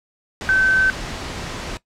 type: tone in noise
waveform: sine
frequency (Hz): 1536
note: G6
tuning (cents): -36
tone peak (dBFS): -13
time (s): 0.49-0.9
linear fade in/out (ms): 0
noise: pink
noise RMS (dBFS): -29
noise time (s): 0.41-1.77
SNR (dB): +13
effects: noise-tail reverb RT60 0.1 s tail -17 dB re dry + low-pass 6000 Hz 12 dB/octave